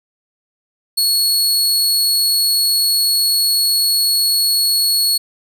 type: tone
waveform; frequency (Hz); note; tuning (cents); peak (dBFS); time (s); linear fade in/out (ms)
sawtooth; 4358; C#8; -30; -10; 0.97-5.18; 10
effects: none